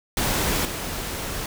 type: noise with level steps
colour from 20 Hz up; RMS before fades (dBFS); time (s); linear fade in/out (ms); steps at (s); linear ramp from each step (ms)
pink; -23 / -30; 0.17-1.46; 2; 0.65; 2
effects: none